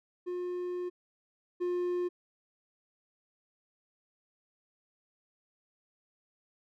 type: tone pair in turn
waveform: triangle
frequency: 357.5 / 355.5 Hz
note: F4 / F4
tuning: +41 / +31 cents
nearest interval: unison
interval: 10 cents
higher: first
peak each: -31 / -27 dBFS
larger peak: second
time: 0.26-0.9 / 1.6-2.09 s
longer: first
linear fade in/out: 20 ms
effects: none